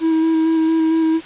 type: tone with vibrato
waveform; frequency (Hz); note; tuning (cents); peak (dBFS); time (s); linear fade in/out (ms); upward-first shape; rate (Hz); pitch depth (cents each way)
triangle; 322.3; E4; -39; -11; 0-1.21; 50; square; 4.4; 13
effects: white hiss -36 dBFS RMS until 1.25 s + resampled to 8000 Hz